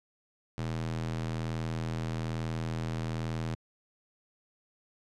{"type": "tone with high-pass filter", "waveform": "square", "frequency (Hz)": 40.57, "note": "E1", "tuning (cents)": -27, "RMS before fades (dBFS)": -34, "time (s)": [0.58, 3.55], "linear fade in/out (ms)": 0, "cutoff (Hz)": 110, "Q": 1.5, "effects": ["low-pass 7000 Hz 12 dB/octave"]}